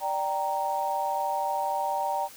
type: chord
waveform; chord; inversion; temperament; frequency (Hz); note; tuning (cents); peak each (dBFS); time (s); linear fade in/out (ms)
sine; G minor; second; equal with one note detuned; 587.3 / 779.5 / 932.3; D5 / G5 / Bb5; 0 / -10 / 0; -33 / -29 / -29; 0-2.29; 50
effects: white hiss -48 dBFS RMS until 2.36 s